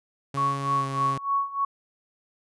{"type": "tone with pitch glide", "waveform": "sawtooth", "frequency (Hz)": [138.59, 135.58], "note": ["C#3", "C#3"], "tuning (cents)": [0, -38], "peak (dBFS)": -26, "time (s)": [0.34, 1.18], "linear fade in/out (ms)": 5, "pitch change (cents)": -38, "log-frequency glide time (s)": [0.75, 0.82]}
{"type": "tone with tremolo", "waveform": "sine", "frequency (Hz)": 1112, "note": "C#6", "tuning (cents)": 5, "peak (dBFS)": -20, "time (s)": [0.37, 1.65], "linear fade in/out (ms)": 5, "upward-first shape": "sine", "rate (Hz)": 3.3, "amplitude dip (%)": 85}
{"effects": ["resampled to 24000 Hz"]}